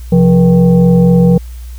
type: tone with frequency modulation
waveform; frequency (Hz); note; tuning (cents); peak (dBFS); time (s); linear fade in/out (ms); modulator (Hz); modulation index
sine; 174.61; F3; 0; -4; 0.12-1.38; 5; 305; 0.79
effects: added 60 Hz sine -24 dBFS peak until 1.78 s + white hiss -43 dBFS RMS until 1.78 s